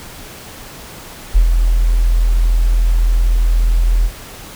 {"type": "tone with ADSR envelope", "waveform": "sine", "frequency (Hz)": 41.75, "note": "E1", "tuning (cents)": 23, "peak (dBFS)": -4, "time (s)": [1.34, 4.11], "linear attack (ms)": 23, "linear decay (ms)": 100, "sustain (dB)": -5, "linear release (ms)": 61, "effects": ["pink hiss -34 dBFS RMS until 4.55 s"]}